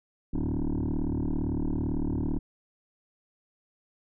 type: tone with frequency modulation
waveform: sine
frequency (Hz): 130.81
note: C3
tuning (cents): 0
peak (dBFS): -23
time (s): 0.33-2.39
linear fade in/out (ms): 10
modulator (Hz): 37.8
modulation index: 5.2
effects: tanh soft clip ceiling -25 dBFS